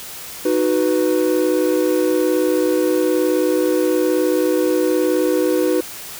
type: chord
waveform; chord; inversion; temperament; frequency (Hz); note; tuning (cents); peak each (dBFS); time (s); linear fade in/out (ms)
triangle; B major; first; equal; 311.1 / 370 / 493.9; D#4 / F#4 / B4; 0 / 0 / 0; -17; 0.45-5.81; 5
effects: white hiss -33 dBFS RMS until 6.19 s